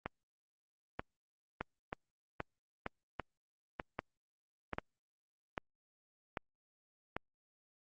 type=two click trains; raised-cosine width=0.5 ms; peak=-21 / -22 dBFS; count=8 / 6; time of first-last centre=1.61-7.166 / 0.06-4.733 s; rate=1.26 / 1.07 Hz; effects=Opus 32 kbps